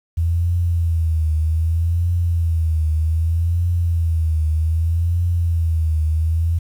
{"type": "tone with vibrato", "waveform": "sine", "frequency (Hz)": 82.41, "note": "E2", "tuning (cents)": 0, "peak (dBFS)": -15, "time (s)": [0.17, 6.59], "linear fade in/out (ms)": 10, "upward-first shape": "triangle", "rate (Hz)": 0.64, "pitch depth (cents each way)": 100, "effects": ["8-bit"]}